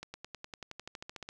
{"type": "accelerating click train", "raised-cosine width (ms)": 0.2, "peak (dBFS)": -25, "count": 16, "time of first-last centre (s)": [0.03, 1.289], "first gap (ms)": 110, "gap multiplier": 0.96, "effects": []}